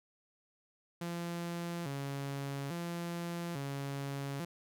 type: tone with vibrato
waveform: sawtooth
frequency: 154.5 Hz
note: D#3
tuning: 12 cents flat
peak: -33 dBFS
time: 1.01-4.45 s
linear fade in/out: 5 ms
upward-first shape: square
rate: 0.59 Hz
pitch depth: 180 cents each way
effects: none